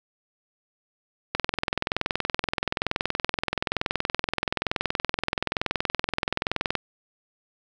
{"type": "click train", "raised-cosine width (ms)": 0.3, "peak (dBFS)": -7, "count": 115, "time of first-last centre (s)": [1.35, 6.753], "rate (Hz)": 21.1, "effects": []}